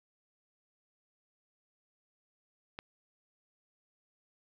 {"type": "click", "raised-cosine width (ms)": 0.3, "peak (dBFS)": -24, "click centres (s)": 2.789, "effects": ["low-pass 5000 Hz 12 dB/octave", "9-bit"]}